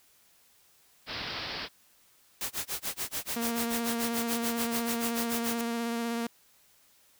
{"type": "low-pass noise", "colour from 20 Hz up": "white", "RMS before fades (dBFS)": -37, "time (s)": [1.06, 1.69], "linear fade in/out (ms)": 50, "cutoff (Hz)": 5200, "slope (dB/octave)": 96}
{"type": "noise with tremolo", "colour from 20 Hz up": "white", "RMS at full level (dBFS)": -32, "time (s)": [2.41, 5.61], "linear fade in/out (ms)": 0, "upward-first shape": "sine", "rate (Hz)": 6.9, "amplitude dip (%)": 100}
{"type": "tone with vibrato", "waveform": "sawtooth", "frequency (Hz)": 233.1, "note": "A#3", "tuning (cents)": 0, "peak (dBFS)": -26, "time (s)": [3.36, 6.27], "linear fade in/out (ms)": 5, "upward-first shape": "sine", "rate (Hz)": 16, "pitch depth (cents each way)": 18}
{"effects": ["white hiss -63 dBFS RMS until 7.19 s"]}